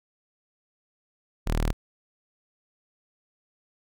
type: tone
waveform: sawtooth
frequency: 39.03 Hz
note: D#1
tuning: 6 cents sharp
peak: -19 dBFS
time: 1.46-1.73 s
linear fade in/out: 20 ms
effects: none